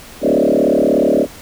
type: tone with frequency modulation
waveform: sine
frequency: 423.3 Hz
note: G#4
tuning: 33 cents sharp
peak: -10 dBFS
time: 0.21-1.27 s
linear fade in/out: 50 ms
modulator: 36.8 Hz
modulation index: 5.4
effects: pink hiss -37 dBFS RMS until 1.41 s